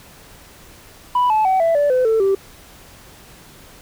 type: tone with pitch steps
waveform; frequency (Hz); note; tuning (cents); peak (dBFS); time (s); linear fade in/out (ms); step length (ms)
sine; 987.8 / 864.9 / 757.3 / 663.1 / 580.6 / 508.4 / 445.1 / 389.8; B5 / A5 / F#5 / E5 / D5 / C5 / A4 / G4; 0 / -30 / +40 / +10 / -20 / -50 / +20 / -10; -11; 1.15-2.35; 5; 150
effects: tanh soft clip ceiling -11 dBFS + pink hiss -44 dBFS RMS until 3.81 s